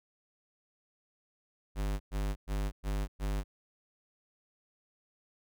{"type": "tone bursts", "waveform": "square", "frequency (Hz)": 50, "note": "G1", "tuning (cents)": 35, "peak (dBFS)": -31, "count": 5, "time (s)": [1.75, 3.44], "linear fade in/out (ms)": 50, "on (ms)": 250, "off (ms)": 110, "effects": []}